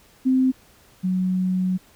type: tone pair in turn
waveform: sine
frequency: 259.7 / 184.81 Hz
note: C4 / F#3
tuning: -13 / -2 cents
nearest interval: tritone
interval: 589 cents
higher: first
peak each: -15 / -19 dBFS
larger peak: first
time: 0.25-0.52 / 1.03-1.78 s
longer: second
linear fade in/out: 20 ms
effects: pink hiss -54 dBFS RMS until 1.95 s